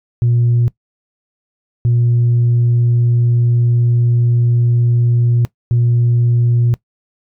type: tone bursts at uneven times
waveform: sine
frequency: 119.5 Hz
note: A#2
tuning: 43 cents sharp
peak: -8 dBFS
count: 3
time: 0.22-0.68 / 1.85-5.45 / 5.71-6.74 s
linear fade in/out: 0 ms
effects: noise-tail reverb RT60 0.1 s tail -21 dB re dry + tanh soft clip ceiling -7 dBFS